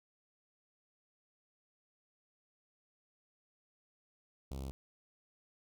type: tone with notch filter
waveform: sawtooth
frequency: 67.1 Hz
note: C2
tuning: 44 cents sharp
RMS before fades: -42 dBFS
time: 4.51-4.71 s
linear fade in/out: 0 ms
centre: 1700 Hz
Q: 0.66
effects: none